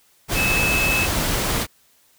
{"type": "tone in noise", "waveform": "sine", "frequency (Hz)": 2600, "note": "E7", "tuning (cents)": -24, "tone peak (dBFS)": -19, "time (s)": [0.34, 1.08], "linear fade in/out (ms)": 50, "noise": "pink", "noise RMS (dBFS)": -22, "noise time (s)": [0.28, 1.67], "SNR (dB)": 0, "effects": ["white hiss -58 dBFS RMS until 2.18 s"]}